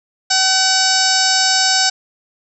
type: harmonic tone with a mistuned harmonic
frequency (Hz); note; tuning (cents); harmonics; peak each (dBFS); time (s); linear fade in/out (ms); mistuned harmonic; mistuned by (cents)
760; F#5; +46; 1 / 2 / 3 / 4 / 5 / 6 / 7 / 8 / 9 / 10; -20 / -20 / -28 / -27 / -22 / -19 / -17 / -22 / -28 / -23; 0.3-1.9; 10; 4; -53
effects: none